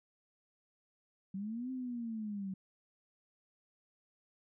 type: linear two-way sweep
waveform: sine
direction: up then down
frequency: 187.2 to 261.6 to 187.2 Hz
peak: -37 dBFS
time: 1.34-2.54 s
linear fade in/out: 5 ms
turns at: 1.71 s
effects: none